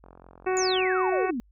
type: click train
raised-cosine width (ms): 1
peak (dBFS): -34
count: 37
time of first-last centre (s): 0.04-0.851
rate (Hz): 44.4
type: harmonic tone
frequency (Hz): 372.4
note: F#4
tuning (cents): +11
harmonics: 1 / 2 / 3 / 4 / 5 / 6 / 7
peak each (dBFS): -24 / -30 / -34 / -36 / -38 / -40 / -41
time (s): 0.46-1.31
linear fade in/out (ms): 10
type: exponential sweep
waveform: sine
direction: down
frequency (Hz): 7150 to 220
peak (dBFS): -27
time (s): 0.57-1.4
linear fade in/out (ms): 0
effects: added 50 Hz sine -56 dBFS peak until 1.51 s